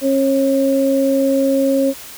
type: tone pair together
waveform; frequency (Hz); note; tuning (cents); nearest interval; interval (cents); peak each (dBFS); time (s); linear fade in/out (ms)
sine; 271.3 / 544; C#4 / C#5; -37 / -33; octave; 1204; -15; 0.01-1.94; 50
effects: white hiss -35 dBFS RMS until 2.17 s